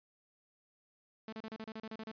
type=tone bursts; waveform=sawtooth; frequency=220 Hz; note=A3; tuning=in tune; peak=-38 dBFS; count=11; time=1.28-2.115 s; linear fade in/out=2 ms; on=45 ms; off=34 ms; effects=resampled to 11025 Hz